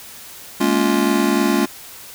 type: chord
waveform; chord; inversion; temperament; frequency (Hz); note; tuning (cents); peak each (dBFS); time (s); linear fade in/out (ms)
square; Bb minor seventh; third; just; 209.8 / 233.1 / 279.7 / 349.6; Ab3 / Bb3 / Db4 / F4; +18 / 0 / +16 / +2; -21 / -23 / -20 / -21; 0.6-1.66; 10
effects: white hiss -38 dBFS RMS until 2.14 s